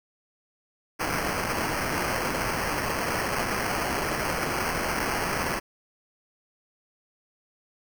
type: noise with sample-and-hold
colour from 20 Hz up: white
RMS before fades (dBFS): -28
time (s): 0.99-5.6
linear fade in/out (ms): 20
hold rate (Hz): 3675
effects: none